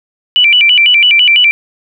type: tone with vibrato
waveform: sine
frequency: 2637 Hz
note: E7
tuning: in tune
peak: -4 dBFS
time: 0.36-1.51 s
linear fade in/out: 0 ms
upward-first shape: square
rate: 6 Hz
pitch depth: 200 cents each way
effects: none